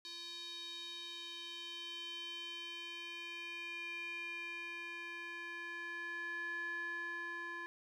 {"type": "tone with band-pass filter sweep", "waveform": "square", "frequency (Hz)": 342.8, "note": "F4", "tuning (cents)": -32, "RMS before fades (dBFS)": -45, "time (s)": [0.05, 7.66], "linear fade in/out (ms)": 0, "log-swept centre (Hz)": [4100, 1500], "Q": 5.9, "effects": []}